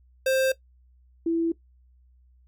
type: tone pair in turn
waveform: square / sine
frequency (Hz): 527 / 332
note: C5 / E4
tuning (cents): +12 / +12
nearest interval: minor sixth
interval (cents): 800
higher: first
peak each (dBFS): -21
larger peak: neither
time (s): 0.26-0.52 / 1.26-1.52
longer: neither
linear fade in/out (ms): 5
effects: noise-tail reverb RT60 0.1 s tail -17 dB re dry + added 62 Hz sine -55 dBFS peak until 2.47 s